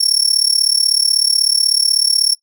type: tone with amplitude modulation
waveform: 30% pulse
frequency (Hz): 5470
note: F8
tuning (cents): -37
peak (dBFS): -4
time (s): 0-2.35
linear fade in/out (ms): 10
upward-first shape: sine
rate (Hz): 36.2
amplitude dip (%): 95
effects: noise-tail reverb RT60 0.1 s tail -20 dB re dry